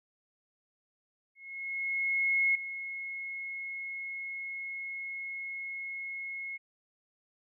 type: tone with ADSR envelope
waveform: sine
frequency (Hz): 2170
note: C#7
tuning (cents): -37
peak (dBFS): -23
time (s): 1.35-6.58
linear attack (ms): 1200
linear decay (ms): 5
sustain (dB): -13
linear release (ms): 23
effects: none